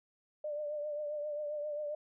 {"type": "tone with vibrato", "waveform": "sine", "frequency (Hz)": 595, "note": "D5", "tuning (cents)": 22, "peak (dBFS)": -35, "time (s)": [0.44, 1.95], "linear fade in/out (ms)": 5, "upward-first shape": "triangle", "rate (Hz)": 7.5, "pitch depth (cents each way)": 47, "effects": []}